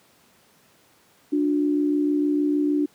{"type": "tone pair together", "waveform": "sine", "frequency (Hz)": [293.7, 360.2], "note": ["D4", "F#4"], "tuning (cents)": [0, -46], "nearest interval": "major third", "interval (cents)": 354, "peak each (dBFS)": [-19, -27], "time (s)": [1.32, 2.86], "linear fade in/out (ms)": 10, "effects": ["pink hiss -58 dBFS RMS until 2.94 s", "high-pass 150 Hz 12 dB/octave"]}